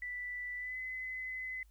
sine tone with pitch glide, 1975.5 to 2028 Hz, B6 to B6, 0 to +45 cents, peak -38 dBFS, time 0.02-1.63 s, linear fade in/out 2 ms, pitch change +45 cents, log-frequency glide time 0.57-0.79 s, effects added 52 Hz sine -59 dBFS peak until 1.7 s + white hiss -75 dBFS RMS until 1.7 s

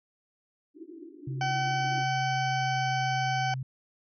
pink band-pass noise, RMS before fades -46 dBFS, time 0.74-2.06 s, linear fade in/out 50 ms, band 290 to 370 Hz, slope 96 dB/octave
sine tone with pitch glide, 133.9 to 130.99 Hz, C3 to C3, +40 to +2 cents, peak -31 dBFS, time 1.27-3.63 s, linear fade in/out 5 ms, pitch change -38 cents, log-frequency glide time 1.76-2.85 s
harmonic tone, 761 Hz, F#5, 48 cents sharp, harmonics 1 / 2 / 3 / 4 / 6 / 7 / 8, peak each -28 / -34 / -38 / -40 / -44 / -45 / -46 dBFS, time 1.41-3.54 s, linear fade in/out 2 ms
effects none

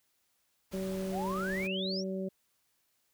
pink noise, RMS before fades -47 dBFS, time 0.71-1.68 s, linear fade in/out 20 ms
harmonic tone, 190 Hz, F#3, 46 cents sharp, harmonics 1 / 2 / 3, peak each -35 / -38 / -40 dBFS, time 0.73-2.29 s, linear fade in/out 10 ms
sine exponential sweep, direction up, 660 to 5920 Hz, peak -35 dBFS, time 1.11-2.04 s, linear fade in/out 50 ms
effects white hiss -75 dBFS RMS until 3.13 s

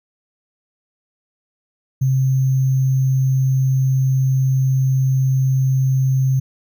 sine tone with sample-and-hold, 131.9 Hz, C3, 14 cents sharp, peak -13 dBFS, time 2.01-6.4 s, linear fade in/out 10 ms, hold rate 6300 Hz, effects none

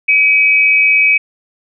sine tone pair together, 2293 / 2529 Hz, D7 / D#7, -42 / +28 cents, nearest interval major second, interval 170 cents, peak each -10 dBFS, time 0.08-1.18 s, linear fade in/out 10 ms, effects none

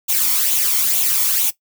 blue noise with flanger, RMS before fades -17 dBFS, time 0.08-1.51 s, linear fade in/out 20 ms, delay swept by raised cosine 0.29 to 0.93 ms, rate 2.2 Hz, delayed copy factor +0.55, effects noise-tail reverb RT60 0.1 s tail -17 dB re dry

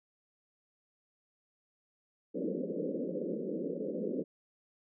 white band-pass noise, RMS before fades -36 dBFS, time 2.34-4.24 s, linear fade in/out 20 ms, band 170 to 550 Hz, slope 96 dB/octave, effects none

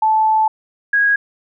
sine tone pair in turn, 873 / 1648 Hz, A5 / G#6, -14 / -14 cents, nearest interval major seventh, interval 1100 cents, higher second, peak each -11 dBFS, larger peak neither, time 0.02-0.48 / 0.93-1.16 s, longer first, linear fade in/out 5 ms, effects none

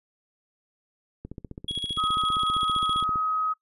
click train, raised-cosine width 3 ms, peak -24 dBFS, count 30, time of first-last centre 1.25-3.158 s, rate 15.2 Hz
triangle tone with tremolo, 3327 Hz, G#7, 2 cents sharp, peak -25 dBFS, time 1.68-3.04 s, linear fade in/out 5 ms, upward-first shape square, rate 14 Hz, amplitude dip 55%
sine tone, 1266 Hz, D#6, 30 cents sharp, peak -23 dBFS, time 1.97-3.54 s, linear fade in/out 20 ms
effects noise-tail reverb RT60 0.1 s tail -22 dB re dry + resampled to 32000 Hz

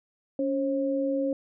sine tone pair together, 280.1 / 538 Hz, C#4 / C5, +18 / +48 cents, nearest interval major seventh, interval 1130 cents, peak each -27 dBFS, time 0.39-1.33 s, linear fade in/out 2 ms, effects none

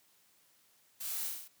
blue noise with echo, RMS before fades -41 dBFS, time 1-1.29 s, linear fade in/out 10 ms, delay 32 ms, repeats 6, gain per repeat -2 dB, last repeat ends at 1.482 s, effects white hiss -68 dBFS RMS until 1.6 s + high-pass 80 Hz 12 dB/octave

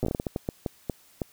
slowing click train, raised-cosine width 2 ms, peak -14 dBFS, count 14, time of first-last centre 0.03-1.218 s, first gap 8 ms, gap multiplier 1.36, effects white hiss -58 dBFS RMS until 1.32 s

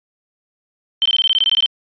sine tone bursts, 3111 Hz, G7, 14 cents flat, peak -11 dBFS, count 12, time 1.02-1.66 s, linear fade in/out 0 ms, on 35 ms, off 20 ms, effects resampled to 11025 Hz

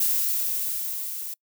violet noise with level ramp, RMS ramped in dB -22 to -34 dBFS, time 0-1.34 s, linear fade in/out 5 ms, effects noise-tail reverb RT60 0.1 s tail -26 dB re dry

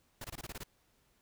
pink noise bursts, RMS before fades -43 dBFS, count 8, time 0.21-0.636 s, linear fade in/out 5 ms, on 34 ms, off 22 ms, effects pink hiss -72 dBFS RMS until 1.21 s

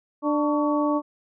harmonic tone with a mistuned harmonic, 296.4 Hz, D4, 16 cents sharp, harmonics 1 / 2 / 3 / 4, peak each -22 / -26 / -30 / -28 dBFS, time 0.22-1.02 s, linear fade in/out 50 ms, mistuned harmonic 4, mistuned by -91 cents, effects none

